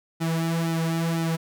sawtooth tone with flanger, 164.81 Hz, E3, in tune, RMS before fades -25 dBFS, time 0.2-1.37 s, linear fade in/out 20 ms, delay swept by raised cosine 1.8 to 4.2 ms, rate 2 Hz, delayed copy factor -0.85, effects none

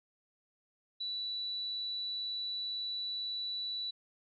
sine tone, 3951 Hz, B7, in tune, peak -35 dBFS, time 1-3.91 s, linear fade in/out 10 ms, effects none

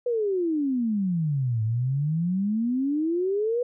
sine exponential two-way sweep, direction down then up, 497.6 to 107.7 to 497.6 Hz, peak -22 dBFS, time 0.06-3.63 s, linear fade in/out 5 ms, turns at 1.63 s, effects none

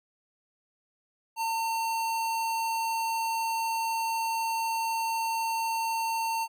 square tone, 906 Hz, A#5, 50 cents flat, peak -28 dBFS, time 1.36-6.48 s, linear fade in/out 50 ms, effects none

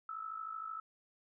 sine tone with amplitude modulation, 1306 Hz, E6, 17 cents flat, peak -37 dBFS, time 0.09-0.8 s, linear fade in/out 2 ms, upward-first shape sine, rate 53.1 Hz, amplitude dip 70%, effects none

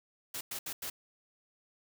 white noise bursts at uneven times, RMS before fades -39 dBFS, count 4, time 0.34-0.41 / 0.51-0.59 / 0.66-0.73 / 0.82-0.9 s, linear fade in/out 5 ms, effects none

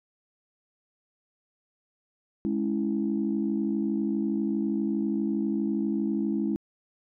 sine chord, C# minor, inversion second, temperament equal with one note detuned, 209.6 / 277.2 / 329.6 Hz, G#3 / C#4 / E4, +16 / 0 / 0 cents, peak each -27 / -30 / -29 dBFS, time 2.45-6.56 s, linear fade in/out 0 ms, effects tanh soft clip ceiling -16 dBFS

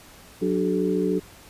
sine tone cluster, 183.5 / 294.7 / 378 / 431.7 Hz, F#3 / D4 / F#4 / A4, -14 / +6 / +37 / -33 cents, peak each -26 dBFS, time 0.41-1.2 s, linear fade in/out 20 ms, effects pink hiss -48 dBFS RMS until 1.49 s + resampled to 32000 Hz

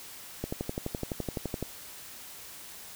click train, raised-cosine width 2 ms, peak -18 dBFS, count 15, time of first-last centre 0.44-1.626 s, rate 11.8 Hz, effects white hiss -46 dBFS RMS until 2.95 s

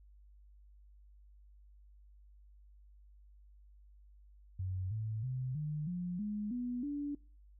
sine tone with pitch steps, 93 / 109.33 / 128.52 / 151.08 / 177.6 / 208.8 / 245.4 / 288.5 Hz, F#2 / A2 / C3 / D3 / F3 / G#3 / B3 / D4, +9 / -11 / -31 / +49 / +29 / +10 / -11 / -31 cents, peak -35 dBFS, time 4.59-7.15 s, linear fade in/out 5 ms, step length 320 ms, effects noise-tail reverb RT60 0.4 s tail -24 dB re dry + added 50 Hz sine -57 dBFS peak until 7.59 s

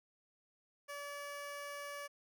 15% pulse tone, 574 Hz, D5, 40 cents flat, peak -37 dBFS, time 0.88-2.08 s, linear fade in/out 20 ms, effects none

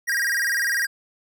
square tone with vibrato, 1749 Hz, A6, 11 cents flat, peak -21 dBFS, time 0.07-0.87 s, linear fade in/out 20 ms, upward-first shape square, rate 20 Hz, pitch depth 140 cents each way, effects none

